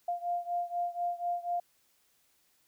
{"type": "beating tone pair", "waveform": "sine", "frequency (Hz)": [698.5, 702.6], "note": ["F5", "F5"], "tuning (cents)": [0, 10], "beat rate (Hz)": 4.1, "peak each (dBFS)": [-33, -35], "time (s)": [0.08, 1.6], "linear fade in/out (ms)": 5, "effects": ["white hiss -70 dBFS RMS until 2.67 s"]}